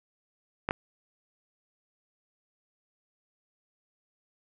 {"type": "clicks", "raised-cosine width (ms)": 0.5, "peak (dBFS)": -13, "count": 2, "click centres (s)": [0.689, 0.709], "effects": []}